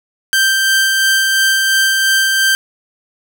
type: tone with tremolo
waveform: sawtooth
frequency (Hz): 1568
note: G6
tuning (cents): 0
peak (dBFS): -6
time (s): 0.33-2.55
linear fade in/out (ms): 0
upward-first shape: sine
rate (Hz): 2.9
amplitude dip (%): 25
effects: none